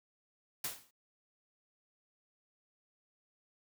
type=noise with exponential decay; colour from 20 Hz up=white; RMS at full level=-34 dBFS; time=0.64-0.91 s; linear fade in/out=5 ms; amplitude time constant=57 ms; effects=noise-tail reverb RT60 0.1 s tail -25 dB re dry